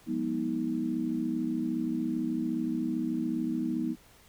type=tone cluster; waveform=sine; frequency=177.8 / 205.3 / 242.8 / 316.4 Hz; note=F3 / G#3 / B3 / D#4; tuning=+31 / -20 / -29 / +29 cents; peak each=-38 / -38 / -31 / -32 dBFS; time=0.06-3.96 s; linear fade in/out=50 ms; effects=pink hiss -58 dBFS RMS until 4.28 s